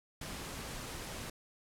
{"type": "noise", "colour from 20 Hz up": "pink", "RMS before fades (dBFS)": -43, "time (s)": [0.21, 1.3], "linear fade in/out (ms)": 5, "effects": ["low-pass 12000 Hz 12 dB/octave"]}